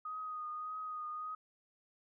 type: tone with vibrato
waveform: sine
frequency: 1244.5 Hz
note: D#6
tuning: in tune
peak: -39 dBFS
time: 0.05-1.35 s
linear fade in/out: 5 ms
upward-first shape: triangle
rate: 1.7 Hz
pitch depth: 29 cents each way
effects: none